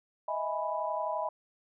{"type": "chord", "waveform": "sine", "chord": "E major seventh", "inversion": "third", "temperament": "equal with one note detuned", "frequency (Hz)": [627.7, 659.3, 830.6, 987.8], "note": ["D#5", "E5", "G#5", "B5"], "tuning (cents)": [15, 0, 0, 0], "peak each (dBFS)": [-35, -38, -37, -34], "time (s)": [0.28, 1.29], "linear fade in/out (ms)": 5, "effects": []}